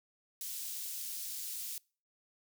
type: high-pass noise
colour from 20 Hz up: white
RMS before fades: -41 dBFS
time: 0.41-1.78 s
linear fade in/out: 2 ms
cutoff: 4400 Hz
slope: 12 dB/octave
effects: noise-tail reverb RT60 0.4 s tail -26 dB re dry